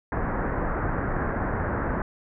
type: low-pass noise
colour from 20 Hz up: pink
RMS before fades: -27 dBFS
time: 0.12-2.02 s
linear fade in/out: 2 ms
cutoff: 1800 Hz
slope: 48 dB/octave
effects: none